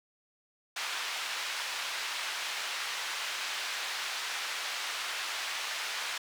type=band-pass noise; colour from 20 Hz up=white; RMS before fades=-36 dBFS; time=0.76-6.18 s; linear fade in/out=5 ms; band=950 to 3800 Hz; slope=12 dB/octave; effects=none